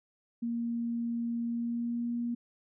sine tone with pitch glide, 234.2 to 237.6 Hz, A#3 to A#3, +8 to +33 cents, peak -30 dBFS, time 0.42-2.35 s, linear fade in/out 10 ms, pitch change +25 cents, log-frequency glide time 1.45-2.14 s, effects none

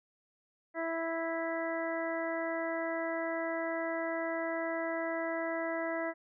harmonic tone, 329.3 Hz, E4, 2 cents flat, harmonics 1 / 2 / 3 / 4 / 5 / 6, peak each -38 / -35 / -43 / -44 / -43 / -41 dBFS, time 0.74-6.14 s, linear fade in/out 50 ms, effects none

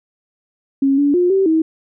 sine tone with pitch steps, 273.4 / 286.1 / 356 / 386.1 / 320 Hz, C#4 / D4 / F4 / G4 / D#4, -24 / -45 / +33 / -26 / +49 cents, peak -11 dBFS, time 0.82-1.62 s, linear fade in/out 5 ms, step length 160 ms, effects none

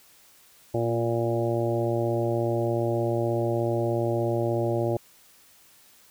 harmonic tone with a mistuned harmonic, 116.7 Hz, A#2, 2 cents sharp, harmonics 1 / 2 / 3 / 4 / 5 / 6 / 7, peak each -28 / -35 / -27 / -34 / -29 / -36 / -37 dBFS, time 0.74-4.97 s, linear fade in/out 5 ms, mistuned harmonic 2, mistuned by +18 cents, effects white hiss -56 dBFS RMS until 6.1 s

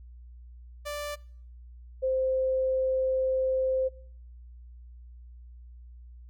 sawtooth / sine tone pair in turn, 587.3 / 522 Hz, D5 / C5, 0 / -4 cents, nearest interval major second, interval 204 cents, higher first, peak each -29 / -24 dBFS, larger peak second, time 0.85-1.16 / 2.02-3.89 s, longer second, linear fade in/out 20 ms, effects noise-tail reverb RT60 0.6 s tail -23 dB re dry + added 60 Hz sine -45 dBFS peak until 6.29 s

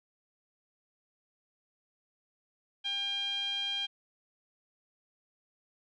5% pulse tone with low-pass filter, 801 Hz, G5, 37 cents sharp, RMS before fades -34 dBFS, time 2.84-3.87 s, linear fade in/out 20 ms, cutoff 3200 Hz, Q 8.1, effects none

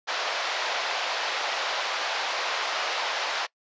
pink band-pass noise, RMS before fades -29 dBFS, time 0.07-3.47 s, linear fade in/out 20 ms, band 600 to 5100 Hz, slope 24 dB/octave, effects noise-tail reverb RT60 0.1 s tail -23 dB re dry + resampled to 16000 Hz

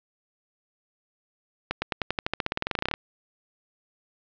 accelerating click train, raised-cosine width 0.3 ms, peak -9 dBFS, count 22, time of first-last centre 1.71-2.939 s, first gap 110 ms, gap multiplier 0.93, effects low-pass 5000 Hz 12 dB/octave

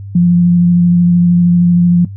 sine tone with vibrato, 174.61 Hz, F3, in tune, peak -5 dBFS, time 0.15-2.05 s, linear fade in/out 5 ms, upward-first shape square, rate 13 Hz, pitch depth 11 cents each way, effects noise-tail reverb RT60 0.1 s tail -17 dB re dry + added 99 Hz sine -24 dBFS peak until 2.16 s

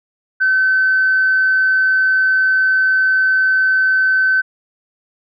sine tone, 1529 Hz, G6, 44 cents flat, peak -10 dBFS, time 0.4-4.42 s, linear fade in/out 20 ms, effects tanh soft clip ceiling -6 dBFS

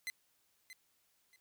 sawtooth tone with echo, 2045 Hz, C7, 40 cents flat, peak -34 dBFS, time 0.07-0.1 s, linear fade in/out 0 ms, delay 630 ms, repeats 2, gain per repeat -12 dB, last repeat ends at 1.36 s, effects white hiss -75 dBFS RMS until 1.4 s

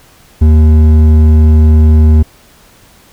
sine tone with hard clipping, 77.78 Hz, D#2, in tune, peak -4 dBFS, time 0.41-2.23 s, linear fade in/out 10 ms, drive 8 dB, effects pink hiss -43 dBFS RMS until 3.12 s

